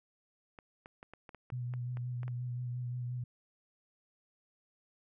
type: clicks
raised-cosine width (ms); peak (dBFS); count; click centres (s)
0.5; -34; 11; 0.588 / 0.859 / 1.029 / 1.136 / 1.292 / 1.347 / 1.502 / 1.738 / 1.971 / 2.232 / 2.28
type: tone with vibrato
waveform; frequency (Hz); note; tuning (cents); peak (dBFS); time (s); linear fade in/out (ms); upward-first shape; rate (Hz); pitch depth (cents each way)
sine; 123.2; B2; -4; -35; 1.52-3.24; 5; sine; 5.7; 24
effects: none